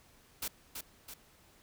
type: noise with echo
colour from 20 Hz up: white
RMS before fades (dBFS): -37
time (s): 0.42-0.48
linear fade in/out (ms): 5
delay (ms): 330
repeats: 2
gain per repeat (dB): -5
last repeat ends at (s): 1.14
effects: pink hiss -63 dBFS RMS until 1.62 s